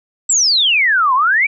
sine exponential two-way sweep, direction down then up, 7900 to 987.8 to 2380 Hz, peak -10 dBFS, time 0.29-1.47 s, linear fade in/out 10 ms, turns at 1.14 s, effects none

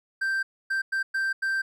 triangle tone bursts at uneven times, 1568 Hz, G6, in tune, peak -22 dBFS, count 5, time 0.21-0.43 / 0.7-0.82 / 0.92-1.03 / 1.14-1.33 / 1.42-1.62 s, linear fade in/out 10 ms, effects none

